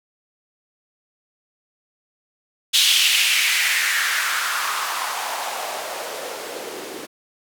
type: noise with band-pass filter sweep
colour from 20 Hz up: blue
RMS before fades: -22 dBFS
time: 2.73-7.07 s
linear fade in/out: 20 ms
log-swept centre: 3400 to 330 Hz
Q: 2.8
effects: none